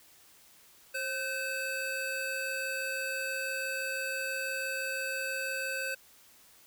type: tone cluster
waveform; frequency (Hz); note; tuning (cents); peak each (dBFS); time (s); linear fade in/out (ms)
square; 533 / 1533 / 2606; C5 / G6 / E7; +32 / -39 / -20; -40 / -36 / -38; 0.94-5.95; 10
effects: white hiss -59 dBFS RMS until 6.66 s